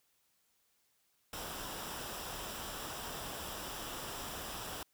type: noise with comb filter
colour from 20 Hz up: pink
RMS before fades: -43 dBFS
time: 1.33-4.83 s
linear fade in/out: 2 ms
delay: 0.46 ms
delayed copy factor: -0.5
effects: white hiss -75 dBFS RMS until 4.93 s